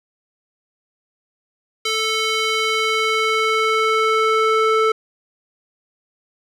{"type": "tone with band-pass filter sweep", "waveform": "square", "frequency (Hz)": 440, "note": "A4", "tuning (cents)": 0, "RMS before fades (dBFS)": -18, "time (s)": [1.85, 4.92], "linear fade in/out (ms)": 5, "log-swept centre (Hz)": [3600, 1100], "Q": 1.1, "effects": []}